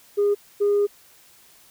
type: tone pair in turn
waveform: sine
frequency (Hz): 408.4 / 408.4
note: G#4 / G#4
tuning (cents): -29 / -29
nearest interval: unison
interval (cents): 0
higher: neither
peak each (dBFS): -15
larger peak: neither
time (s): 0.17-0.35 / 0.6-0.87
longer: second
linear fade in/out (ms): 20
effects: tanh soft clip ceiling -14 dBFS + white hiss -53 dBFS RMS until 1.7 s